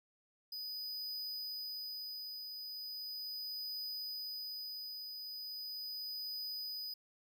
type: tone with tremolo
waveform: square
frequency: 4978 Hz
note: D#8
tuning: in tune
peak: -40 dBFS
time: 0.52-6.94 s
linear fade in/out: 5 ms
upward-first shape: triangle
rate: 0.38 Hz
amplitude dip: 40%
effects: none